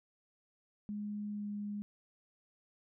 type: tone with pitch glide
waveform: sine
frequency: 207.7 to 206 Hz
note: G#3 to G#3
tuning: 0 to -14 cents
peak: -37 dBFS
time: 0.89-1.82 s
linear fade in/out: 0 ms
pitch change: -14 cents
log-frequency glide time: 1.31-1.47 s
effects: none